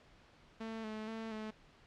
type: tone with vibrato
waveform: sawtooth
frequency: 220 Hz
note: A3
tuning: in tune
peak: -37 dBFS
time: 0.6-1.51 s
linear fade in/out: 10 ms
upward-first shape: square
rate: 2.1 Hz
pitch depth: 28 cents each way
effects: pink hiss -63 dBFS RMS until 1.86 s + low-pass 4000 Hz 12 dB/octave